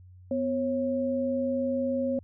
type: tone pair together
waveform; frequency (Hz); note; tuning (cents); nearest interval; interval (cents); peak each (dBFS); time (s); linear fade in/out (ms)
sine; 249.6 / 544.4; B3 / C#5; +19 / -31; octave + major second; 1350; -28; 0.31-2.19; 2
effects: added 91 Hz sine -48 dBFS peak until 2.23 s